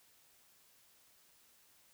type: silence
effects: white hiss -67 dBFS RMS until 1.93 s